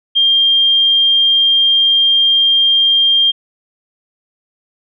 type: tone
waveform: sine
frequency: 3199 Hz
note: G7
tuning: 34 cents sharp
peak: -8 dBFS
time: 0.15-3.32 s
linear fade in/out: 20 ms
effects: none